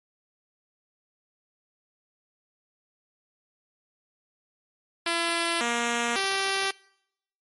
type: tone with pitch steps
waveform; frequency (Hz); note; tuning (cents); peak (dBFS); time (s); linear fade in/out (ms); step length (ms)
5% pulse; 337.7 / 236.5 / 389.3; E4 / A#3 / G4; +42 / +25 / -12; -13; 5.06-6.71; 5; 550
effects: noise-tail reverb RT60 0.8 s tail -25 dB re dry + MP3 48 kbps